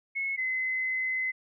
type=tone pair in turn; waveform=sine; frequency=2185 / 2042 Hz; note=C#7 / C7; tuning=-26 / -43 cents; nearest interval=minor second; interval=117 cents; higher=first; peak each=-28 / -27 dBFS; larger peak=second; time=0.15-0.37 / 0.37-1.32 s; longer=second; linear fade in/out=20 ms; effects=none